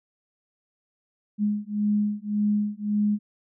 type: beating tone pair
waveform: sine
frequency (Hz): 207.4 / 209.2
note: G#3 / G#3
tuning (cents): -2 / +13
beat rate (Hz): 1.8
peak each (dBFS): -25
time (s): 1.38-3.19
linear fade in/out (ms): 50
effects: none